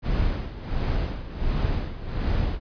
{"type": "noise with tremolo", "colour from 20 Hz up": "brown", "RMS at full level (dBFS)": -23, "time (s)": [0.02, 2.6], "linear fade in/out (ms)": 50, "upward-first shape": "sine", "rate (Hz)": 1.4, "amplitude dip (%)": 75, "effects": ["resampled to 11025 Hz"]}